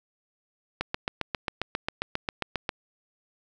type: click train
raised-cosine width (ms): 0.3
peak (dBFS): -11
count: 15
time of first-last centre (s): 0.81-2.692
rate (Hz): 7.44
effects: none